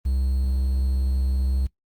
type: tone with quantisation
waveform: triangle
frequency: 65.8 Hz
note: C2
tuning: 10 cents sharp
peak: -18 dBFS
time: 0.05-1.67 s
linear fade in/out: 10 ms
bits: 8
effects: noise-tail reverb RT60 0.1 s tail -20 dB re dry + Opus 32 kbps